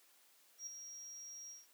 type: tone with ADSR envelope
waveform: triangle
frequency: 5650 Hz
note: F8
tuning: 19 cents sharp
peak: -40 dBFS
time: 0.58-1.67 s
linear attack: 88 ms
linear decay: 6 ms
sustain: -7 dB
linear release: 170 ms
effects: white hiss -68 dBFS RMS until 1.73 s + high-pass 300 Hz 12 dB/octave